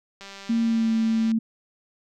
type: click train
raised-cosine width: 0.2 ms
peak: -24 dBFS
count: 219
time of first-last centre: 0.21-1.317 s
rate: 197 Hz
type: tone with pitch glide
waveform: sine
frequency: 230 to 224.4 Hz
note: A#3 to A3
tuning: -23 to +34 cents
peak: -19 dBFS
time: 0.49-1.39 s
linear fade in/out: 10 ms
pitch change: -43 cents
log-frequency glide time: 0.62-0.89 s
effects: none